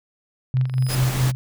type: tone with tremolo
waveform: sine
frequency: 128.7 Hz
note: C3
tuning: 28 cents flat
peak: -15 dBFS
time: 0.54-1.35 s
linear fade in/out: 0 ms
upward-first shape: sine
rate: 4.6 Hz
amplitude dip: 70%
type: click train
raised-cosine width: 0.3 ms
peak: -22 dBFS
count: 13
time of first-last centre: 0.57-1.078 s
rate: 23.6 Hz
type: tone with exponential growth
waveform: 20% pulse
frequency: 5030 Hz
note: D#8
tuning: 18 cents sharp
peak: -20 dBFS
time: 0.66-0.95 s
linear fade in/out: 2 ms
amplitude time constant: 61 ms
type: noise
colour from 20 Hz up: pink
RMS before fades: -28 dBFS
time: 0.88-1.32 s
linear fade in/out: 20 ms
effects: none